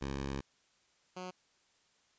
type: tone pair in turn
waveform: 10% pulse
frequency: 68.5 / 182.87 Hz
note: C#2 / F#3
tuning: -20 / -20 cents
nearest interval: octave + perfect fourth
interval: 1700 cents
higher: second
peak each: -28 / -33 dBFS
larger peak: first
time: 0.01-0.41 / 1.16-1.31 s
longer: first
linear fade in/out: 10 ms
effects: white hiss -71 dBFS RMS until 2.18 s + resampled to 16000 Hz